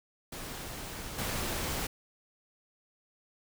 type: noise with level steps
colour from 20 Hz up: pink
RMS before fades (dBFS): -41 / -34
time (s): 0.32-1.87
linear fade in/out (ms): 5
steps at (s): 1.18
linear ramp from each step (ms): 5
effects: none